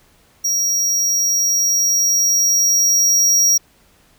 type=tone with level ramp; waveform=square; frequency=5670 Hz; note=F8; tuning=25 cents sharp; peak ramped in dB=-16 to -11 dBFS; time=0.44-3.58 s; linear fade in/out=10 ms; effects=pink hiss -54 dBFS RMS until 4.18 s